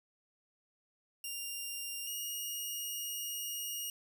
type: tone pair in turn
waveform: 10% pulse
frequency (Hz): 2794 / 2864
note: F7 / F7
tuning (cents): 0 / +43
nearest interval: unison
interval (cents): 43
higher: second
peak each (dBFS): -30 / -29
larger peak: second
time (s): 1.24-2.07 / 2.07-3.9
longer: second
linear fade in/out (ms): 2
effects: none